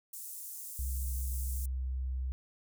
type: high-pass noise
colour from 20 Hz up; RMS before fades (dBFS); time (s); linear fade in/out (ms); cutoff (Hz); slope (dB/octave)
pink; -44; 0.13-1.66; 5; 8000; 24
type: tone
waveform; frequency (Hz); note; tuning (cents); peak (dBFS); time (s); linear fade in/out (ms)
sine; 64.5; C2; -24; -32; 0.79-2.32; 0
effects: none